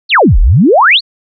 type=exponential two-way sweep; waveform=sine; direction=down then up; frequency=4699 to 33 to 4699 Hz; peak=-3 dBFS; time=0.09-1.01 s; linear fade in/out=50 ms; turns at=0.39 s; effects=none